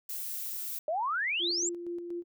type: noise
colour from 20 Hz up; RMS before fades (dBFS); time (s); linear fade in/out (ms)
violet; -37; 0.09-0.79; 5
type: exponential sweep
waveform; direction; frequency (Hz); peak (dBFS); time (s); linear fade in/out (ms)
sine; up; 590 to 7700; -28; 0.88-1.69; 2
type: tone with tremolo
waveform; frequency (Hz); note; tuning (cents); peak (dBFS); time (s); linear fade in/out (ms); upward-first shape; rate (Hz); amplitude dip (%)
sine; 346.3; F4; -15; -33; 1.39-2.24; 50; square; 4.2; 40
effects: none